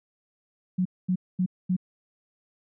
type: tone bursts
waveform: sine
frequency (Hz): 183.2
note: F#3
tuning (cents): -17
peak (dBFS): -21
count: 4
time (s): 0.78-1.766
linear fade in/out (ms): 10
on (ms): 74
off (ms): 230
effects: none